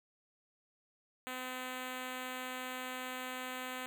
5% pulse tone with notch filter, 255.1 Hz, C4, 44 cents flat, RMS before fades -42 dBFS, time 1.27-3.86 s, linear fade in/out 0 ms, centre 5500 Hz, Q 1.7, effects none

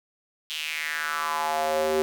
square tone with high-pass filter sweep, 77.78 Hz, D#2, in tune, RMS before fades -27 dBFS, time 0.5-2.02 s, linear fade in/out 0 ms, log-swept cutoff 3200 to 390 Hz, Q 4.1, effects none

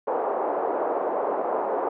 pink band-pass noise, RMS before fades -26 dBFS, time 0.07-1.89 s, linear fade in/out 5 ms, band 410 to 940 Hz, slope 24 dB/octave, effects none

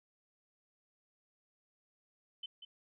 sine tone with echo, 3055 Hz, G7, 45 cents flat, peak -40 dBFS, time 2.43-2.46 s, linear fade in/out 5 ms, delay 190 ms, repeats 1, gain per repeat -8 dB, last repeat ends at 2.65 s, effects none

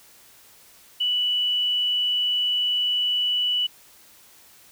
sine tone, 2960 Hz, F#7, in tune, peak -20 dBFS, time 1-3.67 s, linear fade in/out 10 ms, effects white hiss -52 dBFS RMS until 4.71 s

